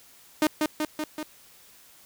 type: tone with echo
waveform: sawtooth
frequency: 306.5 Hz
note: D#4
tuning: 26 cents flat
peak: -15 dBFS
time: 0.42-0.47 s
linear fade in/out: 2 ms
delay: 190 ms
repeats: 4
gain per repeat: -3 dB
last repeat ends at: 1.23 s
effects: white hiss -54 dBFS RMS until 2.05 s